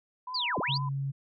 sine tone with vibrato, 989 Hz, B5, 2 cents sharp, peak -35 dBFS, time 0.27-0.89 s, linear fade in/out 5 ms, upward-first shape triangle, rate 4 Hz, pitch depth 61 cents each way
sine linear two-way sweep, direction down then up, 4978 to 97.4 to 4978 Hz, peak -28 dBFS, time 0.34-0.78 s, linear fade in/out 10 ms, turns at 0.59 s
sine tone, 137.6 Hz, C#3, 12 cents flat, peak -29 dBFS, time 0.68-1.12 s, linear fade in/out 20 ms
effects none

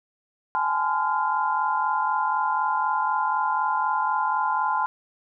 sine tone cluster, 822 / 866 / 1023 / 1400 Hz, G#5 / A5 / C6 / F6, -18 / -28 / -39 / +4 cents, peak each -30 / -26 / -24 / -30 dBFS, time 0.55-4.86 s, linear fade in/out 0 ms, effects none

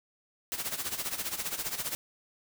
white noise with tremolo, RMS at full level -32 dBFS, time 0.52-1.95 s, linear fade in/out 0 ms, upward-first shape sine, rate 15 Hz, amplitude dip 75%, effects none

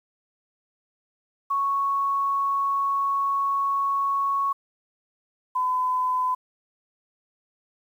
sine tone pair in turn, 1108 / 1011.4 Hz, C#6 / B5, -1 / +41 cents, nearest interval major second, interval 158 cents, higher first, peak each -21 dBFS, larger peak neither, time 1.5-4.53 / 5.55-6.35 s, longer first, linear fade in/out 10 ms, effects 9-bit

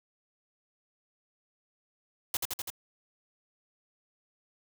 white noise with echo, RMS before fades -30 dBFS, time 2.34-2.37 s, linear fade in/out 2 ms, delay 83 ms, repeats 4, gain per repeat -2 dB, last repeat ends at 2.702 s, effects none

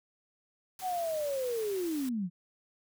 white noise, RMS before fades -46 dBFS, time 0.79-2.09 s, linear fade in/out 2 ms
sine linear sweep, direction down, 760 to 165.4 Hz, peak -30 dBFS, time 0.81-2.3 s, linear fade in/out 50 ms
effects none

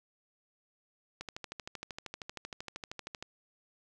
click train, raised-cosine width 0.2 ms, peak -23 dBFS, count 27, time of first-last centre 1.21-3.226 s, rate 12.9 Hz, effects none

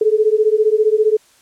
sine beating tone pair, 424 / 439 Hz, G#4 / A4, +36 / -4 cents, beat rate 15 Hz, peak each -14 dBFS, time 0.01-1.17 s, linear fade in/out 5 ms, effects white hiss -52 dBFS RMS until 1.41 s + low-pass 10000 Hz 12 dB/octave

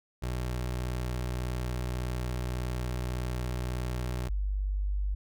25% pulse / sine tone pair in turn, 61.74 / 49.26 Hz, B1 / G1, 0 / +9 cents, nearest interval major third, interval 391 cents, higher first, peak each -27 dBFS, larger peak neither, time 0.22-4.29 / 4.29-5.15 s, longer first, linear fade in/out 10 ms, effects none

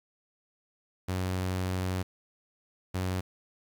sawtooth tone bursts at uneven times, 92.5 Hz, F#2, in tune, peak -25 dBFS, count 2, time 1.08-2.03 / 2.94-3.21 s, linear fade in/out 10 ms, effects 10-bit

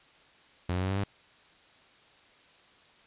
sawtooth tone with pitch steps, 89.2 / 91.81 / 94.5 / 97.27 / 100.12 Hz, F2 / F#2 / F#2 / G2 / G2, +37 / -13 / +37 / -13 / +37 cents, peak -24 dBFS, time 0.69-1.04 s, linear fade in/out 5 ms, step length 70 ms, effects white hiss -59 dBFS RMS until 3.06 s + resampled to 8000 Hz

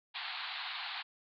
white band-pass noise, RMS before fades -41 dBFS, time 0.14-1.03 s, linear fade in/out 20 ms, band 720 to 4400 Hz, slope 96 dB/octave, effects none

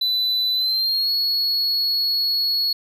triangle tone with pitch glide, 3994 to 4355 Hz, B7 to C#8, +19 to -31 cents, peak -17 dBFS, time 0.01-2.73 s, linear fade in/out 5 ms, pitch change +150 cents, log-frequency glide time 0.54-1.11 s, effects none

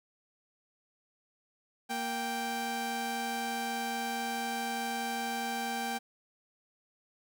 sawtooth tone pair together, 233.1 / 784 Hz, A#3 / G5, 0 / 0 cents, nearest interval octave + major sixth, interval 2100 cents, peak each -34 / -30 dBFS, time 1.89-5.99 s, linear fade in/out 20 ms, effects none

